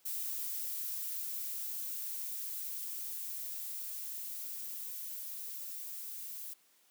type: noise with level ramp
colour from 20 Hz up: violet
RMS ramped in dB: -38 to -44 dBFS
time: 0.05-6.54 s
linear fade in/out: 10 ms
effects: white hiss -68 dBFS RMS until 6.9 s + high-pass 200 Hz 12 dB/octave